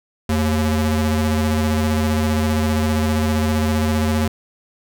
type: ring-modulated tone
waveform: 45% pulse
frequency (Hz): 155.56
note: D#3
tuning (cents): 0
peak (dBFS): -13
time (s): 0.29-4.28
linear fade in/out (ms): 5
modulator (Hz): 70.2
effects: none